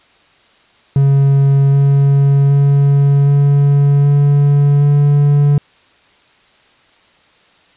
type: tone with pitch steps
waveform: triangle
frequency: 138.5 / 139.62 / 140.76 / 141.9 / 143.05 / 144.21 Hz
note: C#3 / C#3 / C#3 / C#3 / D3 / D3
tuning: -1 / +13 / +27 / +41 / -45 / -31 cents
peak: -5 dBFS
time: 0.96-5.58 s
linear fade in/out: 2 ms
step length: 770 ms
effects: white hiss -50 dBFS RMS until 7.76 s + resampled to 8000 Hz